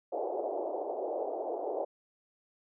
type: band-pass noise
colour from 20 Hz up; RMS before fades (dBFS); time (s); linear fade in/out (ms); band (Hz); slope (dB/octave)
white; -35; 0.12-1.85; 10; 350 to 750; 48
effects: none